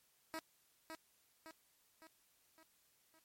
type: tone with echo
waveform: 10% pulse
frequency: 320.7 Hz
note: E4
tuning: 48 cents flat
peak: -34 dBFS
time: 0.34-0.39 s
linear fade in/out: 0 ms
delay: 560 ms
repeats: 5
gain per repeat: -5 dB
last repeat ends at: 3.19 s
effects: white hiss -74 dBFS RMS until 3.24 s + MP3 64 kbps